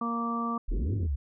harmonic tone, 233.1 Hz, A#3, in tune, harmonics 1 / 2 / 3 / 4 / 5, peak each -31 / -41 / -41 / -41 / -31 dBFS, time 0.01-0.58 s, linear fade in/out 5 ms
sine exponential two-way sweep, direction up then down, 31.21 to 110 to 63.5 Hz, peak -26 dBFS, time 0.68-1.16 s, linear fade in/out 10 ms, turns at 0.94 s
white low-pass noise, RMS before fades -37 dBFS, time 0.71-1.07 s, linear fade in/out 10 ms, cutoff 390 Hz, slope 48 dB/octave
effects none

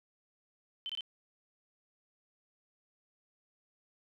sine tone bursts, 3072 Hz, G7, 36 cents flat, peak -36 dBFS, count 3, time 0.86-1.008 s, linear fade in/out 0 ms, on 34 ms, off 23 ms, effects none

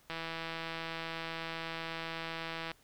click train, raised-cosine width 0.3 ms, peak -23 dBFS, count 430, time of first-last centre 0.1-2.716 s, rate 164 Hz, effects pink hiss -65 dBFS RMS until 2.83 s

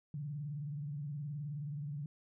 sine tone with vibrato, 145.8 Hz, D3, 12 cents flat, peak -38 dBFS, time 0.14-2.06 s, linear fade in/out 2 ms, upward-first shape sine, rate 19 Hz, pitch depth 120 cents each way, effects none

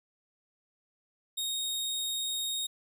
sawtooth tone, 3729 Hz, A#7, in tune, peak -28 dBFS, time 1.37-2.67 s, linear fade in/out 10 ms, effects none

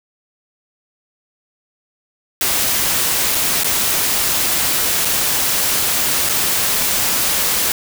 white noise with dropouts, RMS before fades -17 dBFS, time 2.41-7.72 s, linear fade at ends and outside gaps 1 ms, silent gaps 3.348-3.351 / 3.635-3.644 / 5.049-5.053 / 6.29-6.294 s, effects none

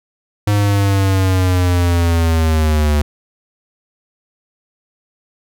square linear sweep, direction down, 103.83 to 73.42 Hz, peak -12 dBFS, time 0.47-3.02 s, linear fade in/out 5 ms, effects none

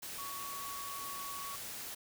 sine tone in noise, 1121 Hz, C#6, 19 cents sharp, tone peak -43 dBFS, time 0.18-1.56 s, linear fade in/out 10 ms, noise white, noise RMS -44 dBFS, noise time 0.02-1.95 s, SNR -2 dB, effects none

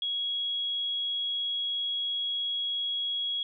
sine tone, 3321 Hz, G#7, 1 cent flat, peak -28 dBFS, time 0.02-3.43 s, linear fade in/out 2 ms, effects none

